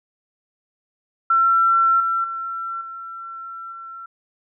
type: tone with level steps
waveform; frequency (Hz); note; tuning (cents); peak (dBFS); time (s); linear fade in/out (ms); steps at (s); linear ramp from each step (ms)
sine; 1351; E6; +42; -13 / -18 / -25 / -31 / -33; 1.3-4.06; 5; 2 / 2.24 / 2.81 / 3.72; 2
effects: none